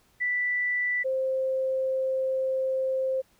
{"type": "tone pair in turn", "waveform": "sine", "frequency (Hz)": [1974, 525.7], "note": ["B6", "C5"], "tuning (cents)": [-1, 8], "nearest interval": "octave + major seventh", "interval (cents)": 2291, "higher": "first", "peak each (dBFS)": -24, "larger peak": "neither", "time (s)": [[0.2, 1.04], [1.04, 3.22]], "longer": "second", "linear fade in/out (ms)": 20, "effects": ["pink hiss -64 dBFS RMS until 3.39 s"]}